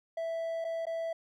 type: tone with dropouts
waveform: triangle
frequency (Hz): 659.3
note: E5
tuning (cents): 0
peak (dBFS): -30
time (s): 0.17-1.13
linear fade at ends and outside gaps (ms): 5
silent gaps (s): 0.644-0.648 / 0.855-0.867
effects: none